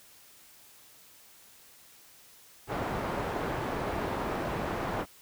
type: low-pass noise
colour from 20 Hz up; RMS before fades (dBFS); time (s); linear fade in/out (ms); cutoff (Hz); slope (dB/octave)
white; -33; 2.67-5.06; 50; 920; 12
effects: white hiss -56 dBFS RMS until 5.21 s